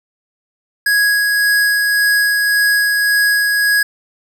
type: tone with tremolo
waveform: square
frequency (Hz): 1661.2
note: G#6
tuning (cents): 0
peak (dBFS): -11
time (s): 0.86-3.83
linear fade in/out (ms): 5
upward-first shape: sine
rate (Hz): 1.8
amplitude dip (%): 25
effects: none